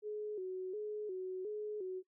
sine tone with vibrato, 396.5 Hz, G4, 20 cents sharp, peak -38 dBFS, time 0.02-2.03 s, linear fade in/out 50 ms, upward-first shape square, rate 1.4 Hz, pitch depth 110 cents each way, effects noise-tail reverb RT60 0.1 s tail -21 dB re dry

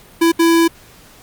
square tone bursts at uneven times, 332.9 Hz, E4, 17 cents sharp, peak -10 dBFS, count 2, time 0.21-0.32 / 0.39-0.68 s, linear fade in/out 10 ms, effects pink hiss -44 dBFS RMS until 1.22 s + Opus 48 kbps

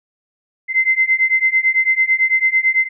sine beating tone pair, 2065 / 2074 Hz, C7 / C7, -23 / -16 cents, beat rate 9 Hz, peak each -16 / -15 dBFS, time 0.68-2.89 s, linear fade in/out 50 ms, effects none

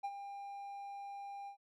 triangle tone with ADSR envelope, 800 Hz, G5, 35 cents sharp, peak -33 dBFS, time 0.03-1.57 s, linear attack 17 ms, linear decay 52 ms, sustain -9 dB, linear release 94 ms, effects none

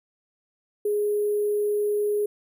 sine tone with sample-and-hold, 415.3 Hz, G#4, in tune, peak -21 dBFS, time 0.85-2.26 s, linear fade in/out 5 ms, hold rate 11025 Hz, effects none

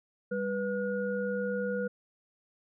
sine tone cluster, 198.4 / 491.6 / 1440 Hz, G3 / B4 / F#6, +21 / -8 / -47 cents, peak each -34 / -31 / -39 dBFS, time 0.31-1.88 s, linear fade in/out 10 ms, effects none

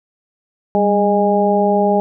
harmonic tone with a mistuned harmonic, 205.2 Hz, G#3, 21 cents flat, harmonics 1 / 2 / 3 / 4, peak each -17 / -17 / -17 / -17 dBFS, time 0.75-2 s, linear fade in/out 0 ms, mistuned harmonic 1, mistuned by -57 cents, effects none

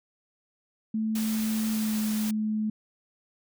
sine tone with pitch glide, 219.1 to 215.2 Hz, A3 to A3, -7 to -38 cents, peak -25 dBFS, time 0.94-2.7 s, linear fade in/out 5 ms, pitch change -31 cents, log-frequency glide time 1.68-2.01 s
white noise, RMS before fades -37 dBFS, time 1.15-2.31 s, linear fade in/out 5 ms
effects none

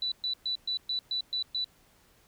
sine tone bursts, 3967 Hz, B7, 7 cents sharp, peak -28 dBFS, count 8, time 0.02-1.644 s, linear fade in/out 2 ms, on 98 ms, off 120 ms, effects pink hiss -63 dBFS RMS until 2.27 s

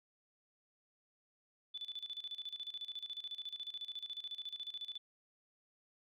sine tone with tremolo, 3489 Hz, A7, 15 cents flat, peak -40 dBFS, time 1.74-4.98 s, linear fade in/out 10 ms, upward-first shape square, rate 14 Hz, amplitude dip 80%, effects none

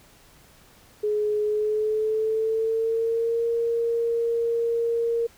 sine tone with pitch glide, 421.2 to 464.7 Hz, G#4 to A#4, +24 to -5 cents, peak -21 dBFS, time 1.03-5.27 s, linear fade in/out 10 ms, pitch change +171 cents, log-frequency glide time 1.43-3.45 s, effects pink hiss -54 dBFS RMS until 5.37 s

